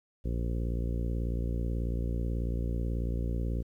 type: harmonic tone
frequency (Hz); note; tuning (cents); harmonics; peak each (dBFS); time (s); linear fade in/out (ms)
58.27; A#1; 0; 1 / 2 / 3 / 4 / 5 / 6 / 7 / 8 / 9; -30 / -36 / -40 / -42 / -44 / -46 / -47 / -48 / -49; 0.24-3.63; 20
effects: 11-bit